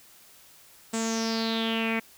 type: tone with low-pass filter sweep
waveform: sawtooth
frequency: 225.5 Hz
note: A3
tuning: 43 cents sharp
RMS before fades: -28 dBFS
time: 0.93-2 s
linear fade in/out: 10 ms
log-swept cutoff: 7900 to 2200 Hz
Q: 6.4
effects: white hiss -54 dBFS RMS until 2.17 s